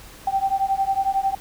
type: beating tone pair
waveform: sine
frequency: 774 / 785 Hz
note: G5 / G5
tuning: -22 / +2 cents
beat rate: 11 Hz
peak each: -22 dBFS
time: 0.27-1.35 s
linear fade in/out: 5 ms
effects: added 50 Hz sine -47 dBFS peak until 1.4 s + pink hiss -44 dBFS RMS until 1.4 s